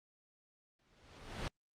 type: noise with exponential growth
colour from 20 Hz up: pink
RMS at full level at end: -37 dBFS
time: 0.79-1.48 s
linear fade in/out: 2 ms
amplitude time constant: 150 ms
effects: low-pass 5000 Hz 12 dB/octave + Opus 48 kbps